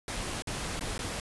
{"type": "noise with dropouts", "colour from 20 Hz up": "pink", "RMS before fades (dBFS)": -35, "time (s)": [0.08, 1.2], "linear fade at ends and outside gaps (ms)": 1, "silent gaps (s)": [[0.422, 0.472], [0.794, 0.809], [0.979, 0.991]], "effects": ["resampled to 24000 Hz"]}